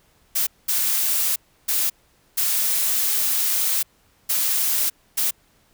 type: noise bursts at uneven times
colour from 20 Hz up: blue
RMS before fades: -21 dBFS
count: 6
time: 0.35-0.47 / 0.68-1.36 / 1.68-1.9 / 2.37-3.83 / 4.29-4.9 / 5.17-5.31 s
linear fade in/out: 10 ms
effects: pink hiss -60 dBFS RMS until 5.73 s